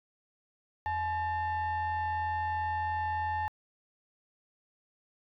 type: tone with frequency modulation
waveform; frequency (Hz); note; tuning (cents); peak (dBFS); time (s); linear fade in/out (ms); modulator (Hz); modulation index
sine; 856; A5; -48; -28; 0.86-3.48; 0; 943; 0.66
effects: tanh soft clip ceiling -26 dBFS